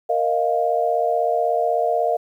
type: chord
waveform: sine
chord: Bb suspended fourth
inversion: none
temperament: equal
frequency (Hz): 466.2 / 622.3 / 698.5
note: Bb4 / Eb5 / F5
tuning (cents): 0 / 0 / 0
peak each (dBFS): -23 / -22 / -20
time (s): 0.09-2.17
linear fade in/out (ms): 10
effects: 9-bit